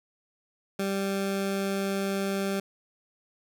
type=tone; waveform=20% pulse; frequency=196 Hz; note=G3; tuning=in tune; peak=-22 dBFS; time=0.79-2.6 s; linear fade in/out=5 ms; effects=none